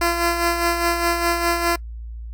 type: tone with tremolo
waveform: 10% pulse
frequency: 342.1 Hz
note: F4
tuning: 36 cents flat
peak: -8 dBFS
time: 0.01-1.76 s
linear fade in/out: 5 ms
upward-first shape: sine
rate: 4.9 Hz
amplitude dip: 50%
effects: noise-tail reverb RT60 0.1 s tail -23 dB re dry + added 57 Hz sine -30 dBFS peak until 2.33 s